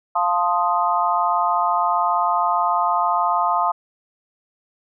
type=chord; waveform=sine; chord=F dominant seventh; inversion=none; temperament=equal; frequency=698.5 / 880 / 1046.5 / 1244.5 Hz; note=F5 / A5 / C6 / Eb6; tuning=0 / 0 / 0 / 0 cents; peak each=-22 dBFS; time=0.15-3.72 s; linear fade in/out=10 ms; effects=none